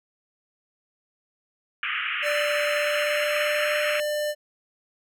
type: band-pass noise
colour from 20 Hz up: white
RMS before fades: -28 dBFS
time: 1.83-4 s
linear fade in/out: 0 ms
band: 1200 to 3000 Hz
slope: 96 dB/octave
type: tone with pitch glide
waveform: square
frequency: 589 to 596.5 Hz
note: D5 to D5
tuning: +5 to +27 cents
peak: -25 dBFS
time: 2.22-4.35 s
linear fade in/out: 50 ms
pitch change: +22 cents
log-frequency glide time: 2.69-3.72 s
effects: none